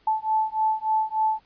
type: beating tone pair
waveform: sine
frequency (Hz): 871 / 874.4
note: A5 / A5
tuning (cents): -18 / -11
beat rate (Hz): 3.4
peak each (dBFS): -24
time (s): 0.07-1.4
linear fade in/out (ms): 5
effects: pink hiss -61 dBFS RMS until 1.45 s + resampled to 11025 Hz